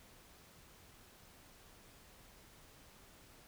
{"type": "silence", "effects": ["pink hiss -61 dBFS RMS until 3.47 s"]}